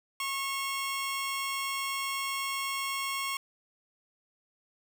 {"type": "tone pair together", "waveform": "20% pulse", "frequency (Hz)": [1092, 2752], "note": ["C#6", "F7"], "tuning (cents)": [-26, -26], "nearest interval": "octave + major third", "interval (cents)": 1600, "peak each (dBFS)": [-27, -34], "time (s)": [0.2, 3.37], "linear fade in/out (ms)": 2, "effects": ["11-bit"]}